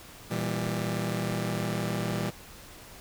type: chord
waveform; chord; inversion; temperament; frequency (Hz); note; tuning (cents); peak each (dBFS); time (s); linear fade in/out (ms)
sawtooth; E diminished; second; just; 118.67 / 164.81 / 197.78; Bb2 / E3 / G3; +31 / 0 / +16; -29; 0.3-2.31; 20
effects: pink hiss -48 dBFS RMS until 3 s